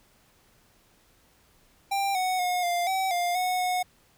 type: tone with pitch steps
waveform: square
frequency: 791 / 741 / 721 / 699 / 763 / 703 / 733 / 729 Hz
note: G5 / F#5 / F#5 / F5 / G5 / F5 / F#5 / F#5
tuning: +15 / +2 / -45 / +1 / -47 / +11 / -16 / -26 cents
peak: -25 dBFS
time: 1.91-3.83 s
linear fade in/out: 10 ms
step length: 240 ms
effects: pink hiss -62 dBFS RMS until 4.17 s